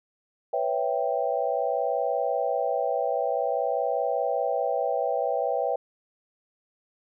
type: chord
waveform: sine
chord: C# half-diminished seventh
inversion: third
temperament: equal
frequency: 493.9 / 554.4 / 659.3 / 784 Hz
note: B4 / C#5 / E5 / G5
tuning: 0 / 0 / 0 / 0 cents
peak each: -29 dBFS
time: 0.53-5.76 s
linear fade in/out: 5 ms
effects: none